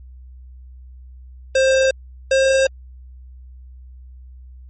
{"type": "tone pair in turn", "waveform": "square", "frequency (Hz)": [529, 533.6], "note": ["C5", "C5"], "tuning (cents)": [19, 34], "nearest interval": "unison", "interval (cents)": 15, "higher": "second", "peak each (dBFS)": -13, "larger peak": "neither", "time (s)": [[1.55, 1.91], [2.31, 2.67]], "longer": "neither", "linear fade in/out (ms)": 5, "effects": ["added 63 Hz sine -37 dBFS peak until 4.69 s", "MP3 32 kbps"]}